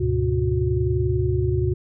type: tone cluster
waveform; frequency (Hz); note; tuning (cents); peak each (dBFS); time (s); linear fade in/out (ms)
sine; 74.3 / 105.2 / 126 / 364.3; D2 / G#2 / B2 / F#4; +21 / +23 / +35 / -27; -24; 0-1.74; 10
effects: none